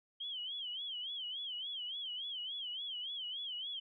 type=tone with vibrato; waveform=sine; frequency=3148 Hz; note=G7; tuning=7 cents sharp; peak=-39 dBFS; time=0.2-3.8 s; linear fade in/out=10 ms; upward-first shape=sine; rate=3.5 Hz; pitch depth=140 cents each way; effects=none